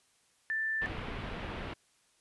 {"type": "tone", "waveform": "sine", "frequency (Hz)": 1770, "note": "A6", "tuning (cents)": 10, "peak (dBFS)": -30, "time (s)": [0.5, 0.86], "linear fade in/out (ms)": 0}
{"type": "low-pass noise", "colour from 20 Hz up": "pink", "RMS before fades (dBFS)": -40, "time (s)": [0.81, 1.74], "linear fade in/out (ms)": 10, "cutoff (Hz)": 3200, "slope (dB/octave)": 24}
{"type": "clicks", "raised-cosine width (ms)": 5, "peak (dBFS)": -33, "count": 9, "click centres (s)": [0.918, 0.986, 1.084, 1.188, 1.24, 1.283, 1.322, 1.382, 1.449]}
{"effects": ["white hiss -69 dBFS RMS until 2.2 s", "resampled to 24000 Hz"]}